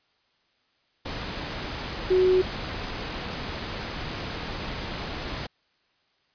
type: tone in noise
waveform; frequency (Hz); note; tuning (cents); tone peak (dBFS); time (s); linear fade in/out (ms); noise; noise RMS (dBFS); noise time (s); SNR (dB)
sine; 370; F#4; 0; -17; 2.1-2.42; 10; pink; -33; 1.05-5.47; +13
effects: white hiss -68 dBFS RMS until 6.34 s + resampled to 11025 Hz